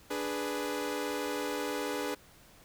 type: chord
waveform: sawtooth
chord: G# diminished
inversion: second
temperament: equal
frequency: 293.7 / 415.3 / 493.9 Hz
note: D4 / G#4 / B4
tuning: 0 / 0 / 0 cents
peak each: -33 dBFS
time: 0.1-2.15 s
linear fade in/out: 10 ms
effects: pink hiss -58 dBFS RMS until 2.64 s